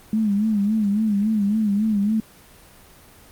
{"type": "tone with vibrato", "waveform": "sine", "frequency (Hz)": 210, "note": "G#3", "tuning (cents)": 19, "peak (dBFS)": -17, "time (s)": [0.13, 2.2], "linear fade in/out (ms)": 2, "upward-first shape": "sine", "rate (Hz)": 3.6, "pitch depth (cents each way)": 95, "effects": ["pink hiss -48 dBFS RMS until 3.31 s", "Opus 24 kbps"]}